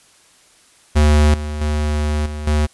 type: tone with level steps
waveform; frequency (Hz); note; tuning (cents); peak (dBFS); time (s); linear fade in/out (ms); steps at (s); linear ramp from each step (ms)
square; 75.1; D2; +39; -10 / -23 / -17 / -25 / -14; 0.95-2.67; 20; 1.34 / 1.61 / 2.26 / 2.47; 2
effects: white hiss -51 dBFS RMS until 2.73 s + resampled to 24000 Hz